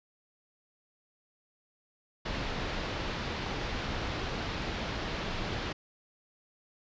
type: low-pass noise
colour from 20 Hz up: pink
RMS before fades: -35 dBFS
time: 2.25-5.73 s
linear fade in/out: 10 ms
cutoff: 4600 Hz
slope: 24 dB/octave
effects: resampled to 16000 Hz